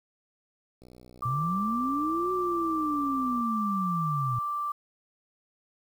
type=click train; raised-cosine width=2 ms; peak=-38 dBFS; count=161; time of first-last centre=0.82-3.409 s; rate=61.8 Hz
type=tone; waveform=sine; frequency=1174.7 Hz; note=D6; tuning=in tune; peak=-28 dBFS; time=1.22-4.72 s; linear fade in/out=5 ms
type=linear two-way sweep; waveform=sine; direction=up then down; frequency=116.54 to 371 to 116.54 Hz; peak=-28 dBFS; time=1.25-4.39 s; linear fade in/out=5 ms; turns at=2.32 s
effects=9-bit